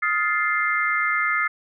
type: chord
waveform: sine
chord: F dominant seventh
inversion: third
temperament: just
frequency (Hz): 1257.2 / 1396.9 / 1746.1 / 2095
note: Eb6 / F6 / A6 / C7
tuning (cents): +18 / 0 / -14 / +2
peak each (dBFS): -25 / -27 / -26 / -23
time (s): 0.02-1.48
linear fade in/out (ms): 10
effects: none